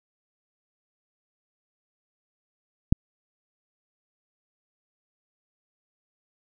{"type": "click", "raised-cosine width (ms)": 5, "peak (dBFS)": -4, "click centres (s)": 2.925, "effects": []}